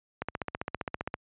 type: click train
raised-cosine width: 0.5 ms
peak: -16 dBFS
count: 15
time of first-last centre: 0.22-1.141 s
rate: 15.2 Hz
effects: high-pass 60 Hz 12 dB/octave + resampled to 8000 Hz